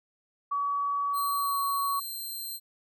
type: tone with pitch glide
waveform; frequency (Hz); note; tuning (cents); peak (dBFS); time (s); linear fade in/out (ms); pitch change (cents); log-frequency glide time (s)
sine; 1136 to 1121.7; C#6 to C#6; +42 to +20; -26; 0.51-2; 10; -22; 1.4-1.57
type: tone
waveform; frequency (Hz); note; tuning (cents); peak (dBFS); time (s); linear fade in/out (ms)
5% pulse; 4142; C8; -18; -28; 1.13-2.6; 50
effects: none